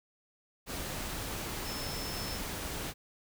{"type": "tone in noise", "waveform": "sine", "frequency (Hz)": 5274, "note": "E8", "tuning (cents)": 0, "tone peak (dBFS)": -42, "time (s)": [1.63, 2.4], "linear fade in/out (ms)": 50, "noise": "pink", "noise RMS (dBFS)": -38, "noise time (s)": [0.66, 2.94], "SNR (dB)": -7, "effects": []}